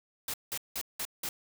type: noise bursts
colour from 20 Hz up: white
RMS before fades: -35 dBFS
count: 5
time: 0.28-1.29 s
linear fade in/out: 2 ms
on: 58 ms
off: 180 ms
effects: none